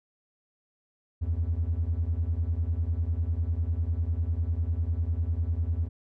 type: beating tone pair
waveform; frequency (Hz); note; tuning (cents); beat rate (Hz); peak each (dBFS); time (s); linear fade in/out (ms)
triangle; 78 / 88; D#2 / F2; +5 / +14; 10; -25; 1.21-5.89; 20
effects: tanh soft clip ceiling -20 dBFS